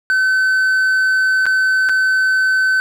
triangle tone with dropouts, 1525 Hz, G6, 48 cents flat, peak -10 dBFS, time 0.1-2.8 s, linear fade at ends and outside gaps 0 ms, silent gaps 1.456-1.465 / 1.889-1.894 s, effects none

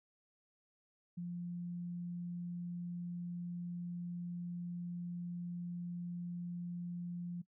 sine tone, 174.61 Hz, F3, in tune, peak -39 dBFS, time 1.17-7.42 s, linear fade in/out 10 ms, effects noise-tail reverb RT60 0.1 s tail -19 dB re dry

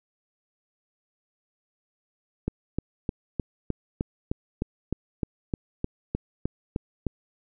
click train, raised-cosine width 3 ms, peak -13 dBFS, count 16, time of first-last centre 2.48-7.067 s, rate 3.27 Hz, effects none

